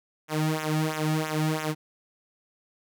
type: tone with flanger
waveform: sawtooth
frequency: 155.5 Hz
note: D#3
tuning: 1 cent flat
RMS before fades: -27 dBFS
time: 0.28-1.75 s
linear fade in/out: 50 ms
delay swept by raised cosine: 0.21 to 2.01 ms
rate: 3 Hz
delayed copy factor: -0.95
effects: none